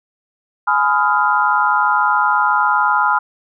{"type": "chord", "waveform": "sine", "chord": "F half-diminished seventh", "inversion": "first", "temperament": "just", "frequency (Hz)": [838.1, 1005.8, 1257.2, 1396.9], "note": ["Ab5", "Cb6", "Eb6", "F6"], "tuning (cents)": [16, 31, 18, 0], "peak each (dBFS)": [-18, -17, -19, -17], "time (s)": [0.67, 3.19], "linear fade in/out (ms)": 10, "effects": []}